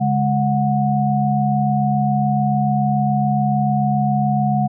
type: tone cluster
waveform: sine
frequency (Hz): 140.5 / 207.5 / 731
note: C#3 / G#3 / F#5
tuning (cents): +24 / -1 / -21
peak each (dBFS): -19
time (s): 0-4.68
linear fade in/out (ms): 20
effects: none